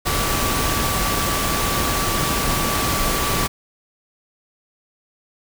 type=tone in noise; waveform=sine; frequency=1154 Hz; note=D6; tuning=31 cents flat; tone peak=-26 dBFS; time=0.05-3.48 s; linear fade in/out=20 ms; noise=pink; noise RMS=-21 dBFS; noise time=0.05-3.48 s; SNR=-8 dB; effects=none